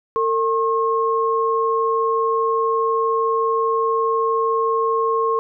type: tone pair together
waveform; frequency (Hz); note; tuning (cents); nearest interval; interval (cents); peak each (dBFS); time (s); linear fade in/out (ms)
sine; 453.2 / 1078; A#4 / C#6; -49 / -49; octave + minor third; 1500; -19; 0.16-5.39; 0
effects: none